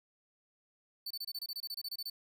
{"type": "tone bursts", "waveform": "45% pulse", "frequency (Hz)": 4503, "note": "C#8", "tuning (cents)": 26, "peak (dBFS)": -37, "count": 15, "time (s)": [1.06, 2.1], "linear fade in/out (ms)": 5, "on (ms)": 46, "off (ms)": 25, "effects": ["12-bit"]}